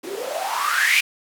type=noise with band-pass filter sweep; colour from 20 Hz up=blue; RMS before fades=-22 dBFS; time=0.03-1.01 s; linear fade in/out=10 ms; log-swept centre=320 to 2500 Hz; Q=8.3; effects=none